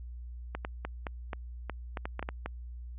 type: clicks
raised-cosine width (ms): 0.5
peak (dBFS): -20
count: 12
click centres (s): 0.55 / 0.649 / 0.85 / 1.068 / 1.332 / 1.697 / 1.972 / 2.055 / 2.194 / 2.227 / 2.289 / 2.46
effects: added 60 Hz sine -40 dBFS peak until 2.98 s + resampled to 8000 Hz